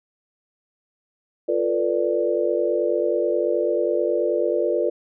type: chord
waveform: sine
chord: B half-diminished seventh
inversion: second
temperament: equal with one note detuned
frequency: 349.2 / 444.6 / 493.9 / 587.3 Hz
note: F4 / A4 / B4 / D5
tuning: 0 / +18 / 0 / 0 cents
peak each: -24 / -25 / -24 / -24 dBFS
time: 1.48-4.9 s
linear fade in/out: 10 ms
effects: none